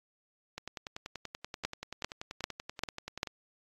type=two click trains; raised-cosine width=0.2 ms; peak=-22 / -13 dBFS; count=29 / 5; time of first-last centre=0.58-3.272 / 1.65-3.231 s; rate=10.4 / 2.53 Hz; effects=AAC 32 kbps